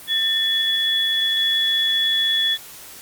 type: tone pair together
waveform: sine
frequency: 1798 / 3399 Hz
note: A6 / G#7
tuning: +37 / +39 cents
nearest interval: major seventh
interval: 1102 cents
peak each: -25 / -17 dBFS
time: 0.07-2.58 s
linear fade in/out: 50 ms
effects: white hiss -40 dBFS RMS until 3.01 s + Opus 32 kbps